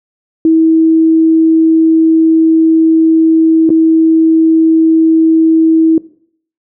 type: tone with dropouts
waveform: sine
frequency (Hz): 322.7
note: E4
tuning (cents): -37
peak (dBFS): -4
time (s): 0.45-5.98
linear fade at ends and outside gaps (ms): 2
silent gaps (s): 3.693-3.702
effects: noise-tail reverb RT60 0.6 s tail -20 dB re dry